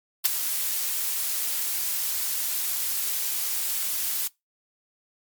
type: noise with ADSR envelope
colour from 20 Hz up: blue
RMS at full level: -17 dBFS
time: 0.24-4.28 s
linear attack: 15 ms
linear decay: 16 ms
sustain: -10 dB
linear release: 9 ms
effects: noise-tail reverb RT60 0.2 s tail -23 dB re dry + MP3 96 kbps